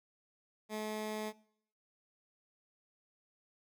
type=tone; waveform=15% pulse; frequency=214.8 Hz; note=A3; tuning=41 cents flat; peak=-31 dBFS; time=0.69-1.33 s; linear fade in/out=50 ms; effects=noise-tail reverb RT60 0.7 s tail -22 dB re dry